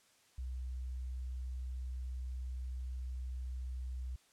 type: tone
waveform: sine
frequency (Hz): 63.3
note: B1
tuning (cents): +43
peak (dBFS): -38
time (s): 0.38-4.16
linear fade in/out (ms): 5
effects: white hiss -68 dBFS RMS until 4.32 s + low-pass 9000 Hz 12 dB/octave